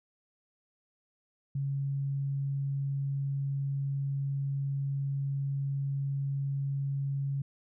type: tone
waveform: sine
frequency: 138.59 Hz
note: C#3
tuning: in tune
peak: -29 dBFS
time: 1.55-7.42 s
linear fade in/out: 5 ms
effects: none

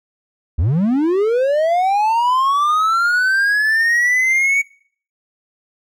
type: linear sweep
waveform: triangle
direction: up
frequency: 65.8 to 2253 Hz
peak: -11 dBFS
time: 0.58-4.62 s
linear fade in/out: 10 ms
effects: noise-tail reverb RT60 0.5 s tail -21 dB re dry

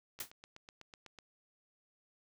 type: click train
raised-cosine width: 0.2 ms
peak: -34 dBFS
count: 9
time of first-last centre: 0.19-1.188 s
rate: 8.02 Hz
type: noise with exponential decay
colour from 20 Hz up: white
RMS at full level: -35 dBFS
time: 0.2-0.31 s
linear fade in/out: 5 ms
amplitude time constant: 23 ms
effects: none

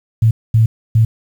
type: tone bursts at uneven times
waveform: sine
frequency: 111.9 Hz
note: A2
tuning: 30 cents sharp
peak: -7 dBFS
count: 3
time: 0.22-0.31 / 0.54-0.66 / 0.95-1.05 s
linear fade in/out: 5 ms
effects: 7-bit

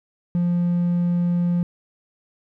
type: tone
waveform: triangle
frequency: 174.61 Hz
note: F3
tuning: in tune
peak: -15 dBFS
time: 0.35-1.63 s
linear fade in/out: 0 ms
effects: tanh soft clip ceiling -11 dBFS

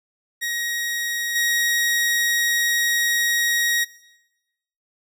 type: tone with level steps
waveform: sawtooth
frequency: 1889 Hz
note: A#6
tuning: 22 cents sharp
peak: -20 / -15 dBFS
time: 0.41-3.85 s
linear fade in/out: 20 ms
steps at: 1.35 s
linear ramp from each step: 10 ms
effects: noise-tail reverb RT60 1.0 s tail -21 dB re dry

